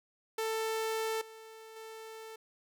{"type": "tone with level steps", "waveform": "sawtooth", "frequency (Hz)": 443.5, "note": "A4", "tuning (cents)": 14, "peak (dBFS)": [-28, -45, -41], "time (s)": [0.38, 2.36], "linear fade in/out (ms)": 5, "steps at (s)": [1.21, 1.76], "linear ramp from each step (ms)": 5, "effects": []}